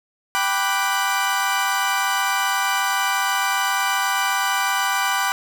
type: chord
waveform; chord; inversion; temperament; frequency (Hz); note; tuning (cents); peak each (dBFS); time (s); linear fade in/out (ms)
30% pulse; G major seventh; none; equal; 784 / 987.8 / 1174.7 / 1480; G5 / B5 / D6 / F#6; 0 / 0 / 0 / 0; -22; 0.35-5.32; 0
effects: none